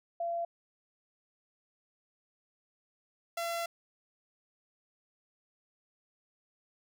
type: tone pair in turn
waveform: sine / sawtooth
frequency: 682 / 678.2 Hz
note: F5 / E5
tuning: -41 / +49 cents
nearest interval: unison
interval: 10 cents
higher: first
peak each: -31 / -29 dBFS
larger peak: second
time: 0.2-0.45 / 3.37-3.66 s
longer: second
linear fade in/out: 5 ms
effects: none